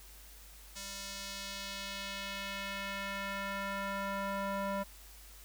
square tone with band-pass filter sweep, 197.5 Hz, G3, 13 cents sharp, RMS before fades -39 dBFS, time 0.75-4.84 s, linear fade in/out 20 ms, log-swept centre 6500 to 850 Hz, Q 1.1, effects added 50 Hz sine -54 dBFS peak until 5.44 s + white hiss -56 dBFS RMS until 5.44 s

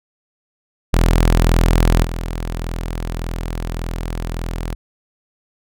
sawtooth tone with level steps, 41.74 Hz, E1, 22 cents sharp, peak -7 / -18 dBFS, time 0.93-4.75 s, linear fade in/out 10 ms, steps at 2.03 s, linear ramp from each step 20 ms, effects none

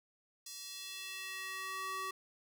square tone with high-pass filter sweep, 380 Hz, F#4, 46 cents sharp, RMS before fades -43 dBFS, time 0.46-2.11 s, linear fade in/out 5 ms, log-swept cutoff 5400 to 880 Hz, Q 1.6, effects none

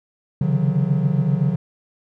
triangle tone cluster, 135.3 / 143 / 156.9 / 182.7 Hz, C#3 / D3 / D#3 / F#3, -42 / -46 / +15 / -22 cents, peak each -20 dBFS, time 0.41-1.56 s, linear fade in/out 5 ms, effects none

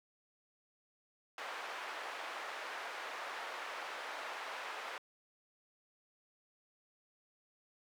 white band-pass noise, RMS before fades -44 dBFS, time 1.38-4.98 s, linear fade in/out 2 ms, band 570 to 1700 Hz, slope 12 dB/octave, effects high-pass 300 Hz 12 dB/octave

